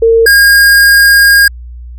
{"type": "tone pair in turn", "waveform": ["sine", "square"], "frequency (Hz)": [455.6, 1623.6], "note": ["A#4", "G#6"], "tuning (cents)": [-40, -40], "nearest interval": "octave + minor seventh", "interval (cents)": 2200, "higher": "second", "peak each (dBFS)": -3, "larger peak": "neither", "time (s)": [[0.02, 0.26], [0.26, 1.48]], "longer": "second", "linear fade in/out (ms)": 5, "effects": ["added 60 Hz sine -24 dBFS peak until 1.98 s"]}